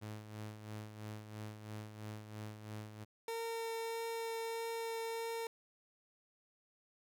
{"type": "tone with tremolo", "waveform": "sawtooth", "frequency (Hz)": 106.9, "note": "A2", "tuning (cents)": -49, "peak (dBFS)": -39, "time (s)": [0.01, 3.05], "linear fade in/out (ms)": 20, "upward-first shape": "sine", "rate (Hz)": 3, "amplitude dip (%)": 60}
{"type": "tone with vibrato", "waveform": "30% pulse", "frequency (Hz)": 456.6, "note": "A#4", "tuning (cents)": -36, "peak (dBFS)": -36, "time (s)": [3.28, 5.47], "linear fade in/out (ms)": 2, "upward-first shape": "triangle", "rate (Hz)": 1.6, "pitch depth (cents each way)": 9}
{"effects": []}